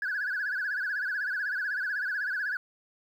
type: tone with vibrato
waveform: sine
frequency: 1584 Hz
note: G6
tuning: 18 cents sharp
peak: -27 dBFS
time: 0.02-2.57 s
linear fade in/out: 2 ms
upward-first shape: sine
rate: 16 Hz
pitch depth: 140 cents each way
effects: tanh soft clip ceiling -25 dBFS + 10-bit